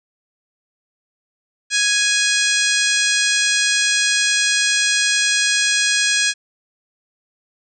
harmonic tone, 830.6 Hz, G#5, in tune, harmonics 2 / 3 / 4 / 5 / 6 / 7 / 8 / 9 / 10, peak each -20 / -22 / -23 / -24 / -25 / -25 / -26 / -27 / -27 dBFS, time 1.7-6.34 s, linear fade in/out 50 ms, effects none

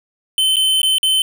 square tone with dropouts, 3068 Hz, G7, 38 cents flat, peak -13 dBFS, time 0.38-1.22 s, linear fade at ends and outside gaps 1 ms, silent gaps 0.559-0.567 / 0.817-0.831 / 0.983-1.03 s, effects none

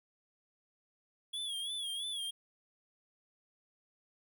square tone with vibrato, 3345 Hz, G#7, 12 cents sharp, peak -37 dBFS, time 1.33-2.31 s, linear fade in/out 10 ms, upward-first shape sine, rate 3 Hz, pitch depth 89 cents each way, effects none

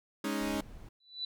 sawtooth chord, Ab suspended fourth, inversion none, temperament equal, 207.7 / 277.2 / 311.1 Hz, Ab3 / Db4 / Eb4, 0 / 0 / 0 cents, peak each -32 dBFS, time 0.24-0.61 s, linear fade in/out 5 ms
brown noise, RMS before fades -48 dBFS, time 0.41-0.89 s, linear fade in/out 5 ms
sine tone with exponential growth, 3974 Hz, B7, 10 cents sharp, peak -31 dBFS, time 1-1.25 s, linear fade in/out 5 ms, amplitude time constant 54 ms
effects none

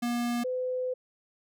square / sine tone pair in turn, 239.3 / 507.1 Hz, A#3 / B4, +46 / +46 cents, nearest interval octave + minor second, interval 1300 cents, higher second, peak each -28 dBFS, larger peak neither, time 0.02-0.44 / 0.44-0.94 s, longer second, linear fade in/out 10 ms, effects none

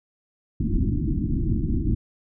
pink low-pass noise, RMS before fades -23 dBFS, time 0.6-1.95 s, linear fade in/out 5 ms, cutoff 340 Hz, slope 96 dB/octave, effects none

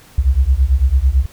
sine beating tone pair, 61.74 / 70.74 Hz, B1 / C#2, 0 / +36 cents, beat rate 9 Hz, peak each -13 dBFS, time 0.18-1.26 s, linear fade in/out 5 ms, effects pink hiss -45 dBFS RMS until 1.32 s

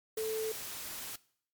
sine tone in noise, 440 Hz, A4, in tune, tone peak -32 dBFS, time 0.17-0.52 s, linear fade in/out 5 ms, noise white, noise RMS -42 dBFS, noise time 0.17-1.16 s, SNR +7 dB, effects noise-tail reverb RT60 0.6 s tail -21 dB re dry + MP3 96 kbps

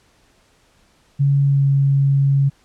sine tone with pitch glide, 140 to 138.55 Hz, C#3 to C#3, +18 to -1 cents, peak -12 dBFS, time 1.19-2.5 s, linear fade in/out 20 ms, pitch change -19 cents, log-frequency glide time 1.44-1.66 s, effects pink hiss -57 dBFS RMS until 2.64 s + low-pass 9000 Hz 12 dB/octave

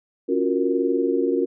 sine chord, Gb major seventh, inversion second, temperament equal, 277.2 / 349.2 / 370 / 466.2 Hz, Db4 / F4 / Gb4 / Bb4, 0 / 0 / 0 / 0 cents, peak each -24 dBFS, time 0.28-1.46 s, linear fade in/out 20 ms, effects none

